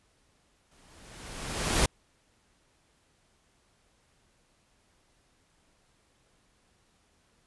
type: noise with exponential growth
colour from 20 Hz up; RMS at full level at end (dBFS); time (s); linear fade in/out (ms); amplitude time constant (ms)
pink; -23; 0.71-1.86; 5; 250
effects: pink hiss -68 dBFS RMS until 7.46 s + resampled to 24000 Hz